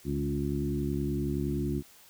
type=harmonic tone with a mistuned harmonic; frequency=70.7 Hz; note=C#2; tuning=35 cents sharp; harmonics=1 / 2 / 3 / 4 / 5; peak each=-35 / -33 / -35 / -34 / -35 dBFS; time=0.04-1.83 s; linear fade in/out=50 ms; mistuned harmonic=2; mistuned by=+27 cents; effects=white hiss -56 dBFS RMS until 2.09 s